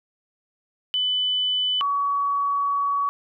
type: tone pair in turn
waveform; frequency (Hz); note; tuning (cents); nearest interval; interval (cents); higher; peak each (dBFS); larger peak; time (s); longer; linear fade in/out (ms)
sine; 3000 / 1129.9; F#7 / C#6; +23 / +33; octave + perfect fourth; 1690; first; -20; neither; 0.94-1.81 / 1.81-3.09; second; 0
effects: none